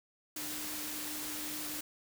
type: tone in noise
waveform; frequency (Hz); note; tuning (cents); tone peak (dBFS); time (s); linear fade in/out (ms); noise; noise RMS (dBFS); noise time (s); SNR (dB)
sine; 302; D4; +48; -46; 0.36-1.81; 5; white; -40; 0.36-1.81; -9
effects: none